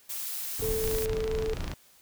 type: noise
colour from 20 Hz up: blue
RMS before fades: -35 dBFS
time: 0.09-1.06 s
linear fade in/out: 10 ms
type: noise with tremolo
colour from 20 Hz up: brown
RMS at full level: -33 dBFS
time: 0.59-1.74 s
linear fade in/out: 2 ms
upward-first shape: triangle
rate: 4 Hz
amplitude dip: 25%
type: tone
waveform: sine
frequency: 440 Hz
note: A4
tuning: in tune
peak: -28 dBFS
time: 0.62-1.54 s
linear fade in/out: 5 ms
type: click train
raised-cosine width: 0.2 ms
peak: -20 dBFS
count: 25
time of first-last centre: 0.84-1.716 s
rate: 27.4 Hz
effects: white hiss -59 dBFS RMS until 2.01 s